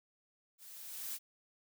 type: noise with level ramp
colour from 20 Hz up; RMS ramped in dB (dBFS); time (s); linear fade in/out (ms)
blue; -55 to -39; 0.58-1.19; 50
effects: none